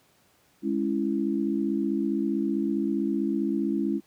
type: chord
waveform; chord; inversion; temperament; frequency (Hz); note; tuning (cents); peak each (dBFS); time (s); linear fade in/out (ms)
sine; C# minor; second; just; 207.9 / 277.2 / 332.6; G#3 / C#4 / E4; +2 / 0 / +16; -28; 0.62-4.01; 50
effects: pink hiss -63 dBFS RMS until 4.06 s + high-pass 100 Hz 12 dB/octave